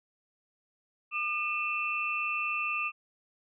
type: tone cluster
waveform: sine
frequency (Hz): 1207 / 2460 / 2668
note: D6 / D#7 / E7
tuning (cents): +47 / -20 / +20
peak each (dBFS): -34 / -37 / -31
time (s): 1.11-2.92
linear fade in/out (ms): 50
effects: none